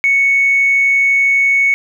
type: tone with tanh clipping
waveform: triangle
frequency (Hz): 2217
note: C#7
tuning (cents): 0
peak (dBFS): -9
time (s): 0.04-1.74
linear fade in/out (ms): 0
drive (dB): 4
effects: none